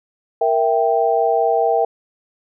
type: chord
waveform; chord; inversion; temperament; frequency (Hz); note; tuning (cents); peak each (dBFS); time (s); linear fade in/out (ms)
sine; E diminished; second; equal; 466.2 / 659.3 / 784; Bb4 / E5 / G5; 0 / 0 / 0; -18; 0.41-1.85; 5
effects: none